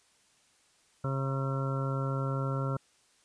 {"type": "harmonic tone", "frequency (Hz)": 135.2, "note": "C#3", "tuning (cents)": -43, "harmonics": [1, 2, 3, 4, 5, 7, 8, 9, 10], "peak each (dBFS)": [-30, -40, -41, -39, -48, -46, -46, -51, -39], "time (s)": [1.04, 2.77], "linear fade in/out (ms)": 5, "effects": ["white hiss -66 dBFS RMS until 3.24 s", "resampled to 22050 Hz"]}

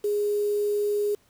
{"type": "tone with quantisation", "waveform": "sine", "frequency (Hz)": 413.5, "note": "G#4", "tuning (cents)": -8, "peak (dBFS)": -22, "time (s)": [0.04, 1.15], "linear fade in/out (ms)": 5, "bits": 7, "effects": ["pink hiss -63 dBFS RMS until 1.29 s"]}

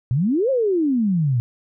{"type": "exponential two-way sweep", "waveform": "sine", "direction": "up then down", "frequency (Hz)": [114.5, 554.4, 114.5], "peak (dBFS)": -16, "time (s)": [0.11, 1.4], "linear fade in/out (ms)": 0, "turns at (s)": 0.5, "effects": []}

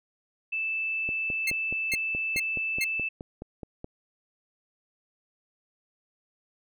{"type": "tone", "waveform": "sine", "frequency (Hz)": 2637, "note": "E7", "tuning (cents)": 0, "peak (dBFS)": -27, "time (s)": [0.52, 3.09], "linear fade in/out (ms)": 10}
{"type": "click train", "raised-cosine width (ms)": 2, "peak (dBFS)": -24, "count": 14, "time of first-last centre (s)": [1.09, 3.844], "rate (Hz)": 4.72}
{"type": "tone bursts", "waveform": "sawtooth", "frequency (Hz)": 2128, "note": "C7", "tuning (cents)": 29, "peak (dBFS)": -22, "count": 4, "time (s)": [1.47, 2.844], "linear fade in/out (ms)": 5, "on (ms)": 36, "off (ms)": 410}
{"effects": []}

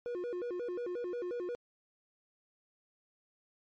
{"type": "tone with vibrato", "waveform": "triangle", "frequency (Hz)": 415.3, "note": "G#4", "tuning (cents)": 0, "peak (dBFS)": -33, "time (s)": [0.06, 1.55], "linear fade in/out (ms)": 0, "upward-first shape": "square", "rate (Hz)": 5.6, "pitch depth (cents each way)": 260, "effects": ["MP3 32 kbps"]}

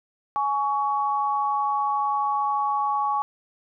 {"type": "tone pair together", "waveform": "sine", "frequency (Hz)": [837, 1122.2], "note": ["G#5", "C#6"], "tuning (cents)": [13, 21], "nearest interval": "perfect fourth", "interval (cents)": 508, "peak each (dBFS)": -24, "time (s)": [0.36, 3.22], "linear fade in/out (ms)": 0, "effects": []}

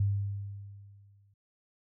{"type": "tone with exponential decay", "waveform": "sine", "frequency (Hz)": 100, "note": "G2", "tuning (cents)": 35, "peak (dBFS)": -23, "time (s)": [0, 1.34], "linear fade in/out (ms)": 5, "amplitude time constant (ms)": 290, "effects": []}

